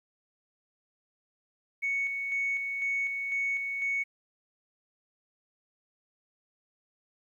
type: tone with tremolo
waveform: sine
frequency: 2220 Hz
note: C#7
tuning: 2 cents sharp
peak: -26 dBFS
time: 1.82-4.04 s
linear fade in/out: 20 ms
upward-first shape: square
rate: 2 Hz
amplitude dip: 40%
effects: tanh soft clip ceiling -22 dBFS + 11-bit